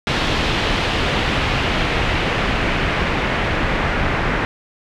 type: noise with low-pass filter sweep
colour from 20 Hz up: pink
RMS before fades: -19 dBFS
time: 0.07-4.45 s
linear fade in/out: 0 ms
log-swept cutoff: 3500 to 2000 Hz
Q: 1.4
effects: none